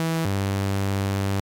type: tone pair in turn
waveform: sawtooth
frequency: 163.4 / 98.23 Hz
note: E3 / G2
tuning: -15 / +4 cents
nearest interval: major sixth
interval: 881 cents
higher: first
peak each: -18 dBFS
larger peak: neither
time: 0-0.25 / 0.25-1.4 s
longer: second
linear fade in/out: 0 ms
effects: AAC 64 kbps